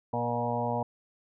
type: harmonic tone with a mistuned harmonic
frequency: 119.3 Hz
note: A#2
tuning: 41 cents sharp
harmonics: 1 / 2 / 4 / 5 / 6 / 7 / 8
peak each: -35 / -35 / -35 / -35 / -35 / -35 / -35 dBFS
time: 0.13-0.83 s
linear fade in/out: 5 ms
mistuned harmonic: 5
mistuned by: +15 cents
effects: none